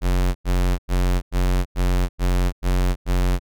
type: tone bursts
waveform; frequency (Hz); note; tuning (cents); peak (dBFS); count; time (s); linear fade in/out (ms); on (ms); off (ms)
square; 45.2; F#1; -40; -17; 8; 0.01-3.395; 50; 340; 95
effects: none